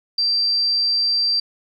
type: tone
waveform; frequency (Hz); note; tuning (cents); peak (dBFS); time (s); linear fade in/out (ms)
sine; 4699; D8; 0; -16; 0.18-1.4; 5
effects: 9-bit